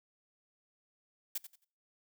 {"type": "noise with echo", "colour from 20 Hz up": "blue", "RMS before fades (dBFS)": -36, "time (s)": [1.35, 1.38], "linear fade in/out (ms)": 5, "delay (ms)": 89, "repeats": 3, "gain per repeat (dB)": -12, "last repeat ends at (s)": 1.647, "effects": ["noise-tail reverb RT60 0.5 s tail -24 dB re dry"]}